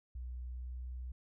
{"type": "tone with pitch glide", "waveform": "sine", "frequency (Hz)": [61.74, 62.42], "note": ["B1", "B1"], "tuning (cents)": [0, 19], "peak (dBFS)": -40, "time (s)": [0.15, 1.12], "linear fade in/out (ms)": 5, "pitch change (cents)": 19, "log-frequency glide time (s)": [0.45, 0.88], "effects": []}